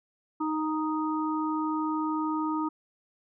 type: harmonic tone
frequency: 311.1 Hz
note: D#4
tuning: in tune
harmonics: 1 / 3 / 4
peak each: -28 / -33 / -34 dBFS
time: 0.4-2.69 s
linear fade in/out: 10 ms
effects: none